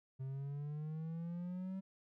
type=exponential sweep; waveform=triangle; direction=up; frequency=131.2 to 192.9 Hz; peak=-38 dBFS; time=0.19-1.81 s; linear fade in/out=20 ms; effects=none